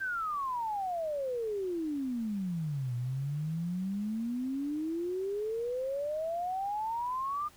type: exponential two-way sweep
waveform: sine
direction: down then up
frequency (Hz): 1594 to 119.7 to 1220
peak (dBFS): -31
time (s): 0-7.49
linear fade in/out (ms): 20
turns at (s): 2.95
effects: pink hiss -58 dBFS RMS until 7.56 s